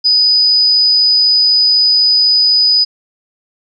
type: tone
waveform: sine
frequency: 4978 Hz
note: D#8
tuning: in tune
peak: -7 dBFS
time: 0.04-2.85 s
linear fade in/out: 20 ms
effects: none